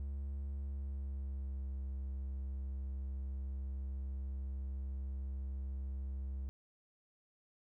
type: tone with pitch glide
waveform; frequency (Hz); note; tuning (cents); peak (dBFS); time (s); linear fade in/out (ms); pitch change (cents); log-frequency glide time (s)
triangle; 69.3 to 66.86; C#2 to C2; 0 to +38; -36; 0-6.49; 0; -62; 0.56-1.7
effects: none